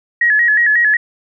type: tone with vibrato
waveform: sine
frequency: 1800 Hz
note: A6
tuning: 39 cents sharp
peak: -9 dBFS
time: 0.21-0.97 s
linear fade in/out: 5 ms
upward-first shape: square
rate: 5.5 Hz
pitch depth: 89 cents each way
effects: none